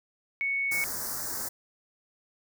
sine tone, 2217 Hz, C#7, in tune, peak -26 dBFS, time 0.41-0.84 s, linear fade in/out 0 ms
white band-stop noise, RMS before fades -34 dBFS, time 0.71-1.49 s, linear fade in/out 10 ms, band 1800 to 4800 Hz, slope 48 dB/octave
effects none

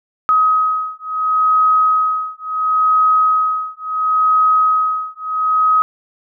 sine beating tone pair, 1265 / 1265.72 Hz, D#6 / D#6, +28 / +29 cents, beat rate 0.72 Hz, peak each -15 dBFS, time 0.29-5.82 s, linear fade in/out 0 ms, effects none

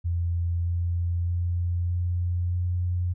sine tone with pitch steps, 85.7 / 86.5 / 87.3 / 88.11 / 88.93 Hz, F2 / F2 / F2 / F2 / F2, -32 / -16 / 0 / +16 / +32 cents, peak -23 dBFS, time 0.04-3.14 s, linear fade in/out 20 ms, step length 620 ms, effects none

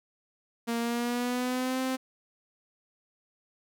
sawtooth tone with pitch glide, 233.1 to 260.1 Hz, A#3 to C4, 0 to -10 cents, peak -24 dBFS, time 0.67-1.97 s, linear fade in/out 20 ms, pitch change +190 cents, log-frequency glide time 0.79-1.8 s, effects none

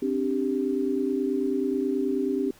sine chord, C suspended second, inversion none, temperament equal with one note detuned, 264.4 / 293.7 / 392 Hz, C4 / D4 / G4, +18 / 0 / 0 cents, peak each -27 / -29 / -27 dBFS, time 0.02-2.51 s, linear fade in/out 5 ms, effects pink hiss -55 dBFS RMS until 2.59 s

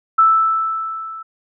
sine tone with level ramp, 1318.5 Hz, E6, in tune, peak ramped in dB -7 to -29 dBFS, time 0.18-1.23 s, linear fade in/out 10 ms, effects none

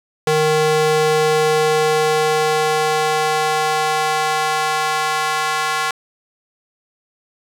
square tone with high-pass filter sweep, 154.7 Hz, D#3, 10 cents flat, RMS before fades -17 dBFS, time 0.27-5.91 s, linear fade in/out 2 ms, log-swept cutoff 350 to 1100 Hz, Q 1.6, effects low-pass 10000 Hz 12 dB/octave + 7-bit

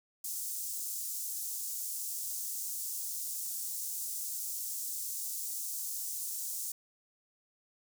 pink high-pass noise, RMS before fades -38 dBFS, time 0.24-6.72 s, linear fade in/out 5 ms, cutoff 6600 Hz, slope 24 dB/octave, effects none

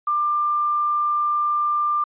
sine tone with quantisation, 1191 Hz, D6, 24 cents sharp, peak -18 dBFS, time 0.07-2.04 s, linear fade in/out 5 ms, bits 8, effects resampled to 8000 Hz

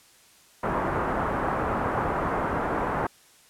white low-pass noise, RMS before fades -27 dBFS, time 0.63-3.07 s, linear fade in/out 5 ms, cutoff 1300 Hz, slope 24 dB/octave, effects white hiss -56 dBFS RMS until 3.49 s + low-pass 11000 Hz 12 dB/octave

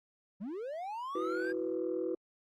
triangle linear sweep, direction up, 174.61 to 1640 Hz, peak -35 dBFS, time 0.4-1.53 s, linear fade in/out 20 ms
sine chord, E suspended second, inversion none, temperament equal, 329.6 / 370 / 493.9 Hz, E4 / F#4 / B4, 0 / 0 / 0 cents, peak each -36 / -35 / -36 dBFS, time 1.15-2.15 s, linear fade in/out 5 ms
effects tanh soft clip ceiling -25 dBFS + Opus 48 kbps

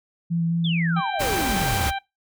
sine tone with vibrato, 167.7 Hz, E3, 30 cents sharp, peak -20 dBFS, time 0.3-1.01 s, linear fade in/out 20 ms, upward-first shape square, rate 4.8 Hz, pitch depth 11 cents each way
sine exponential sweep, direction down, 3618 to 61.74 Hz, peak -26 dBFS, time 0.64-1.92 s, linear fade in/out 10 ms
harmonic tone, 786 Hz, G5, 4 cents sharp, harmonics 1 / 2 / 3 / 4 / 5, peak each -26 / -32 / -36 / -38 / -40 dBFS, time 0.96-1.99 s, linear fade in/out 10 ms
pink noise, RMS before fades -26 dBFS, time 1.19-1.91 s, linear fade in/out 20 ms
effects noise-tail reverb RT60 0.2 s tail -20 dB re dry

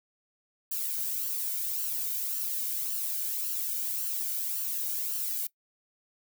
violet noise with flanger, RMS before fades -32 dBFS, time 0.71-5.47 s, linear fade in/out 5 ms, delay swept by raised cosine 0.68 to 1.36 ms, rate 1.8 Hz, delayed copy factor +0.55, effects noise-tail reverb RT60 0.1 s tail -21 dB re dry

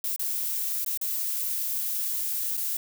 violet noise with dropouts, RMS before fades -29 dBFS, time 0.04-2.77 s, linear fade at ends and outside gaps 2 ms, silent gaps 0.162-0.194 / 0.847-0.862 / 0.975-1.013 / 2.57-2.575 s, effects none

